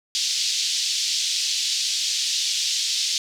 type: band-pass noise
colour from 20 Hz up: white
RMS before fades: -24 dBFS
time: 0.15-3.18 s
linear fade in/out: 0 ms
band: 3200 to 5900 Hz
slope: 24 dB/octave
effects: none